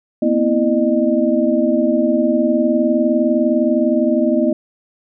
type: tone cluster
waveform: sine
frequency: 235 / 254.7 / 327.4 / 608 Hz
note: A#3 / C4 / E4 / D#5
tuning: +14 / -46 / -12 / -40 cents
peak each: -18 dBFS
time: 0.22-4.53 s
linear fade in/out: 5 ms
effects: none